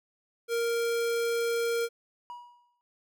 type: tone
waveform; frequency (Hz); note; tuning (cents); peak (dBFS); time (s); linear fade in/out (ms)
square; 466.2; A#4; 0; -27; 0.48-1.89; 50
type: tone with exponential decay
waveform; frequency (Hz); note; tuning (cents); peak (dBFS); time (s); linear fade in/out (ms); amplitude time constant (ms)
triangle; 966; B5; -39; -35; 2.3-2.81; 0; 110
effects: none